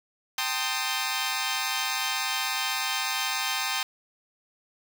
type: chord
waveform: 10% pulse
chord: A half-diminished seventh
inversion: third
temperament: equal with one note detuned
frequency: 784 / 895.9 / 1046.5 / 1244.5 Hz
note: G5 / A5 / C6 / Eb6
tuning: 0 / +31 / 0 / 0 cents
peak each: -24 dBFS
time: 0.38-3.83 s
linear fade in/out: 2 ms
effects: none